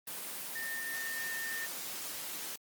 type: tone in noise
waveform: sine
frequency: 1816 Hz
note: A#6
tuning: 46 cents flat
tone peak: -37 dBFS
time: 0.55-1.66 s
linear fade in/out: 5 ms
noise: white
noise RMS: -41 dBFS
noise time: 0.07-2.56 s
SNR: +1 dB
effects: high-pass 150 Hz 12 dB/octave + Opus 24 kbps